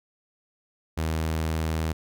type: tone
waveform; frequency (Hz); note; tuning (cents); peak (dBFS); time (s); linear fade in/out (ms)
sawtooth; 79.8; D#2; +44; -21; 0.97-1.93; 10
effects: none